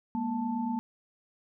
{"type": "tone cluster", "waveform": "sine", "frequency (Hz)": [208.7, 237.4, 881], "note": ["G#3", "A#3", "A5"], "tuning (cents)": [9, 32, 2], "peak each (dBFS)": [-37, -30, -35], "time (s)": [0.15, 0.79], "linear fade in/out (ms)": 0, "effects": []}